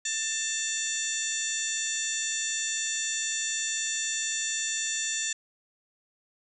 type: harmonic tone with a mistuned harmonic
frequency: 889 Hz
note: A5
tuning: 18 cents sharp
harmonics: 2 / 3 / 4 / 5 / 6 / 7 / 8 / 9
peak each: -36 / -39 / -36 / -41 / -39 / -39 / -31 / -42 dBFS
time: 0.05-5.33 s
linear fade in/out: 5 ms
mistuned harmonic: 6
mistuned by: +110 cents
effects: none